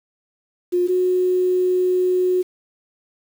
sine tone pair in turn, 356.1 / 365.3 Hz, F4 / F#4, +34 / -22 cents, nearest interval unison, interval 44 cents, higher second, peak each -15 dBFS, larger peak neither, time 0.72-0.88 / 0.88-2.43 s, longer second, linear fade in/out 20 ms, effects 7-bit

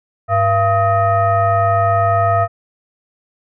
sine tone with frequency modulation, 683 Hz, F5, 39 cents flat, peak -11 dBFS, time 0.28-2.48 s, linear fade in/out 50 ms, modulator 581 Hz, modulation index 1.1, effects none

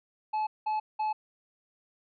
triangle tone bursts, 860 Hz, A5, 40 cents flat, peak -25 dBFS, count 3, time 0.33-1.13 s, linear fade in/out 10 ms, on 140 ms, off 190 ms, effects resampled to 11025 Hz

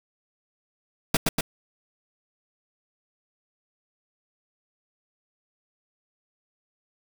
pink noise with echo, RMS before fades -20 dBFS, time 1.14-1.17 s, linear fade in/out 5 ms, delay 120 ms, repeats 2, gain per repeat -2 dB, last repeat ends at 1.41 s, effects none

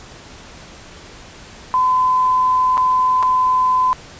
sine tone with dropouts, 1017 Hz, C6, 50 cents flat, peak -12 dBFS, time 1.74-3.93 s, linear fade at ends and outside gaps 0 ms, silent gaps 2.772-2.778 / 3.227-3.231 s, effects pink hiss -39 dBFS RMS until 4.19 s + resampled to 16000 Hz

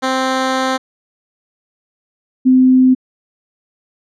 10% pulse / sine tone pair in turn, 261.6 / 257.4 Hz, C4 / C4, 0 / -28 cents, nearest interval unison, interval 28 cents, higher first, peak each -6 dBFS, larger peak neither, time 0.02-0.78 / 2.45-2.95 s, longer first, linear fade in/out 20 ms, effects low-pass 6000 Hz 12 dB/octave

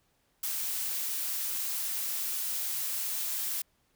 blue noise, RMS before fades -33 dBFS, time 0.43-3.62 s, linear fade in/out 5 ms, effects pink hiss -72 dBFS RMS until 3.95 s

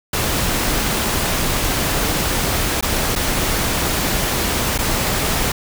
pink noise with dropouts, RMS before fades -19 dBFS, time 0.13-5.52 s, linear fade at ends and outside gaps 5 ms, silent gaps 2.81-2.825 / 3.154-3.159 / 4.779-4.787 s, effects none

